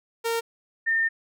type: tone pair in turn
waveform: sawtooth / sine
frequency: 460.3 / 1812.7 Hz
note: A#4 / A#6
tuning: -22 / -49 cents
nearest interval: 2 octaves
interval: 2373 cents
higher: second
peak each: -20 dBFS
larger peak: neither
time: 0.24-0.41 / 0.86-1.09 s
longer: second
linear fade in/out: 20 ms
effects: none